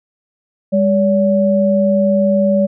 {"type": "tone pair together", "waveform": "sine", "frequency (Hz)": [201.4, 570.6], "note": ["G3", "C#5"], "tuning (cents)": [47, 50], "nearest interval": "octave + tritone", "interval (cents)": 1803, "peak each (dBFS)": -13, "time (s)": [0.72, 2.67], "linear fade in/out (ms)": 20, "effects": []}